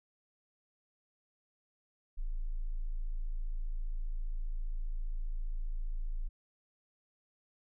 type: tone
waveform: sine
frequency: 27.5 Hz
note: A0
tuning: in tune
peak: -32 dBFS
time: 2.17-6.29 s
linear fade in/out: 20 ms
effects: none